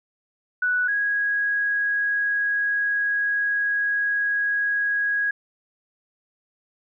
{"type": "tone pair in turn", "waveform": "sine", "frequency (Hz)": [1480, 1653.6], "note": ["F#6", "G#6"], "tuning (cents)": [0, -8], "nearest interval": "major second", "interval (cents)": 192, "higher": "second", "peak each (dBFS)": [-19, -20], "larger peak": "first", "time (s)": [[0.62, 0.88], [0.88, 5.31]], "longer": "second", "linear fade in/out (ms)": 5, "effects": []}